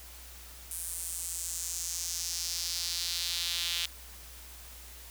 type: tone with high-pass filter sweep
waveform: sawtooth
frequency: 171.9 Hz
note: F3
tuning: 27 cents flat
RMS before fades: -35 dBFS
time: 0.71-3.86 s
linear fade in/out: 0 ms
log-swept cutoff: 9800 to 3300 Hz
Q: 2.5
effects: added 60 Hz sine -50 dBFS peak until 5.1 s + white hiss -50 dBFS RMS until 5.1 s